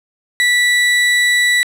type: tone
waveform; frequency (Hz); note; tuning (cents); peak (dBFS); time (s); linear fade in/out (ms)
35% pulse; 1960; B6; -14; -9; 0.4-1.63; 0
effects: low-pass 10000 Hz 12 dB/octave + 7-bit